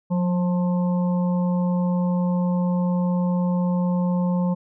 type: harmonic tone with a mistuned harmonic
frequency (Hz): 176.8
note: F3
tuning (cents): +22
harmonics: 1 / 3 / 5 / 6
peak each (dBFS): -19 / -30 / -34 / -39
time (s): 0.1-4.55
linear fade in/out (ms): 20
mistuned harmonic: 1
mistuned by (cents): +27
effects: none